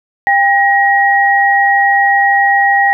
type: tone pair together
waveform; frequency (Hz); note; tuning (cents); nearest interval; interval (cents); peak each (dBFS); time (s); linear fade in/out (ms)
sine; 798 / 1894.6; G5 / A#6; +31 / +28; octave + minor third; 1497; -10; 0.27-2.93; 0
effects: none